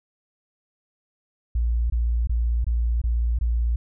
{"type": "tone bursts", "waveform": "sine", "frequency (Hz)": 58.27, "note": "A#1", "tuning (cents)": 0, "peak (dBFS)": -19, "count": 6, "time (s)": [1.55, 3.76], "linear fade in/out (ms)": 5, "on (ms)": 350, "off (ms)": 22, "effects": []}